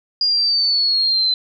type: exponential sweep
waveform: sine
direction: down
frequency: 4861 to 4040 Hz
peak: -14 dBFS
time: 0.21-1.34 s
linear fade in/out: 2 ms
effects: none